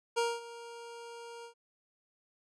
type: tone with ADSR envelope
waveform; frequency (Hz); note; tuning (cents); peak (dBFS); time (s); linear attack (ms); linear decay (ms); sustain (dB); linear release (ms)
25% pulse; 468.3; A#4; +8; -23; 0.16-1.54; 21; 220; -18; 96
effects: resampled to 22050 Hz